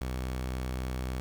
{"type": "tone", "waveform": "sawtooth", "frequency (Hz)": 63.6, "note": "C2", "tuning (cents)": -48, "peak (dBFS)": -28, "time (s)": [0.01, 1.2], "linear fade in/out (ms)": 0, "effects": ["9-bit"]}